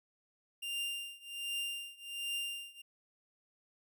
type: tone with tremolo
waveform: 45% pulse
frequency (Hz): 2794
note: F7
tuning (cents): 0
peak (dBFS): -34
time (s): 0.62-2.82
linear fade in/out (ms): 10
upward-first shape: triangle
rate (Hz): 1.3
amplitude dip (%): 95
effects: none